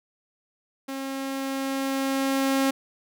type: tone with level ramp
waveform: sawtooth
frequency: 270.2 Hz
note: C#4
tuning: 44 cents flat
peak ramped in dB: -27 to -16 dBFS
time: 0.88-2.71 s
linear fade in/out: 10 ms
effects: none